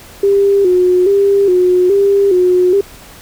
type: tone with vibrato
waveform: sine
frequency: 380 Hz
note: F#4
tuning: 46 cents sharp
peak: -7 dBFS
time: 0.23-2.81 s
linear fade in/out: 5 ms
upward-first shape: square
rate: 1.2 Hz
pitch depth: 82 cents each way
effects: pink hiss -37 dBFS RMS until 3.21 s